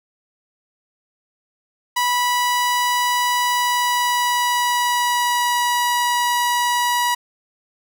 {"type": "tone with pitch glide", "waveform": "sawtooth", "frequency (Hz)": [980, 969.3], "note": ["B5", "B5"], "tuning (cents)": [-14, -33], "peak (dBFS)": -13, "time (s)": [1.96, 7.15], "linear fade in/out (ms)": 10, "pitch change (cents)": -19, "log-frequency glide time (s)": [3.42, 5.67], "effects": []}